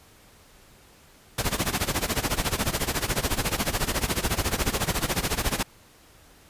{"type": "noise with tremolo", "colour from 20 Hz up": "pink", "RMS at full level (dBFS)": -23, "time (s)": [1.38, 5.63], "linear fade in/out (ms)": 5, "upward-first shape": "sine", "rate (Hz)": 14, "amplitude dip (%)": 85, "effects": ["pink hiss -54 dBFS RMS until 6.49 s", "resampled to 32000 Hz"]}